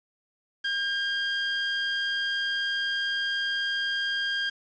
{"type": "tone", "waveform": "25% pulse", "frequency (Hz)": 1607, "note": "G6", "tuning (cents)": 43, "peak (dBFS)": -22, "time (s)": [0.64, 4.5], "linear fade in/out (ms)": 10, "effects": ["resampled to 16000 Hz", "8-bit"]}